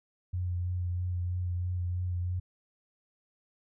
sine tone with vibrato, 89.4 Hz, F2, 41 cents sharp, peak -29 dBFS, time 0.33-2.4 s, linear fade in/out 10 ms, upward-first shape sine, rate 3.1 Hz, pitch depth 21 cents each way, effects none

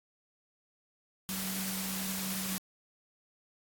sine tone in noise, 190 Hz, F#3, 46 cents sharp, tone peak -37 dBFS, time 1.29-2.58 s, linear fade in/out 0 ms, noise white, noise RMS -37 dBFS, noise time 1.29-2.58 s, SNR -3 dB, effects AAC 64 kbps

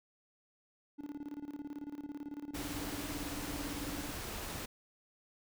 triangle tone with tremolo, 290.3 Hz, D4, 20 cents flat, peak -37 dBFS, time 0.98-4.12 s, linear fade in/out 20 ms, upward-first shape square, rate 18 Hz, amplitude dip 80%
pink noise, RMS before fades -42 dBFS, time 2.54-4.66 s, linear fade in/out 10 ms
effects none

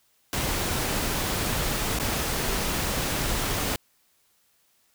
pink noise with dropouts, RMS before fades -27 dBFS, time 0.33-3.76 s, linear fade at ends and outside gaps 1 ms, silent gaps 1.988-1.998 s, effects white hiss -66 dBFS RMS until 4.94 s

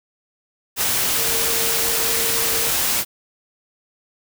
sine tone in noise, 458.4 Hz, A#4, 29 cents flat, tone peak -30 dBFS, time 1.15-2.72 s, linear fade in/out 50 ms, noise white, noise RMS -20 dBFS, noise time 0.76-3.05 s, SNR -13 dB, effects none

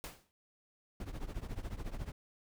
pink noise with exponential decay, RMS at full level -42 dBFS, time 0.04-0.31 s, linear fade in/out 0 ms, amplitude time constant 57 ms
brown noise with tremolo, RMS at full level -37 dBFS, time 1-2.12 s, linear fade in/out 2 ms, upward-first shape triangle, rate 14 Hz, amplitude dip 90%
effects none

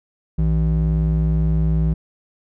triangle ring-modulated tone, 110 Hz, A2, in tune, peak -10 dBFS, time 0.38-1.94 s, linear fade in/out 10 ms, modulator 49.6 Hz, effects none

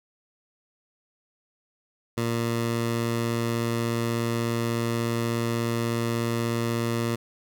15% pulse tone, 116.54 Hz, A#2, in tune, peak -18 dBFS, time 2.17-7.16 s, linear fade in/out 10 ms, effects none

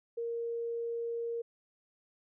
sine tone, 466.2 Hz, A#4, in tune, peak -33 dBFS, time 0.17-1.42 s, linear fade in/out 10 ms, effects none

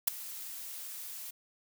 blue noise with ADSR envelope, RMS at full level -23 dBFS, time 0.07-1.31 s, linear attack 10 ms, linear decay 7 ms, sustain -20 dB, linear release 10 ms, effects none

